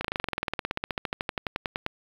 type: slowing click train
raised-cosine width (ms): 0.3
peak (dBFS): -11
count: 30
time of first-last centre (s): 0.01-1.864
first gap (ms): 35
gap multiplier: 1.04
effects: low-pass 4000 Hz 12 dB/octave + 7-bit